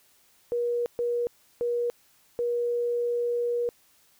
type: tone bursts at uneven times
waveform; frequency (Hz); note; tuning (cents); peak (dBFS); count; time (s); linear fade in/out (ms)
sine; 478.5; A#4; +45; -24; 4; 0.52-0.86 / 0.99-1.27 / 1.61-1.9 / 2.39-3.69; 0
effects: white hiss -62 dBFS RMS until 4.19 s